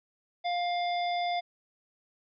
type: harmonic tone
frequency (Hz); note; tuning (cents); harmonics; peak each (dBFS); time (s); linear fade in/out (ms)
703; F5; +11; 1 / 3 / 5 / 7; -28 / -38 / -39 / -45; 0.44-1.41; 20
effects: none